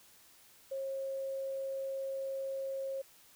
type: tone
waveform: sine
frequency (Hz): 540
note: C#5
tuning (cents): -45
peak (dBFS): -35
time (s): 0.71-3.02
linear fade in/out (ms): 10
effects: white hiss -61 dBFS RMS until 3.35 s